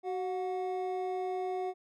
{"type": "tone pair together", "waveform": "triangle", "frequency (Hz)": [374.2, 728], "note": ["F#4", "F#5"], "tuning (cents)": [20, -28], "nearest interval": "octave", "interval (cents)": 1152, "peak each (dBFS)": [-32, -34], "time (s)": [0.03, 1.74], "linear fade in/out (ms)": 50, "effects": []}